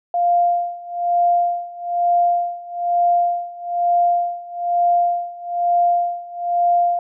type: tone with tremolo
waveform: sine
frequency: 698.5 Hz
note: F5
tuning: in tune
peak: -12 dBFS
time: 0.14-6.99 s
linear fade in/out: 2 ms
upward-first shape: sine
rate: 1.1 Hz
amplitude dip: 90%
effects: none